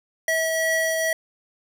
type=tone pair together; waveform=square; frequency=646 / 1935.8 Hz; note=E5 / B6; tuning=-35 / -35 cents; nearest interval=octave + perfect fifth; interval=1900 cents; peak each=-24 dBFS; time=0.28-1.13 s; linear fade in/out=2 ms; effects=none